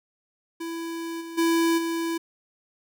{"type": "tone with level steps", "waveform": "square", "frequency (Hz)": 332.2, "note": "E4", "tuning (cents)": 13, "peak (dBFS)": [-31, -36, -20, -26], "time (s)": [0.6, 2.18], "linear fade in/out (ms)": 10, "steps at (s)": [1.2, 1.37, 1.77], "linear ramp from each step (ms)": 20, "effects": []}